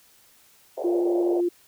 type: band-pass noise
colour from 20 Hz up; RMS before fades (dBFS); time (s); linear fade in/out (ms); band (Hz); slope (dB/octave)
pink; -31; 0.77-1.41; 10; 400 to 720; 48
type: tone with vibrato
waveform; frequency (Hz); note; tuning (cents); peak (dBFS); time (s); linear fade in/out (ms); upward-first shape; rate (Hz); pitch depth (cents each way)
sine; 349.2; F4; 0; -20; 0.84-1.49; 10; sine; 12; 11
effects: white hiss -57 dBFS RMS until 1.67 s